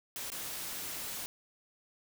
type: noise with dropouts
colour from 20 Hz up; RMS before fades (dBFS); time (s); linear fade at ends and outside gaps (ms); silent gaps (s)
white; -40; 0.16-1.26; 0; 0.302-0.319
effects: none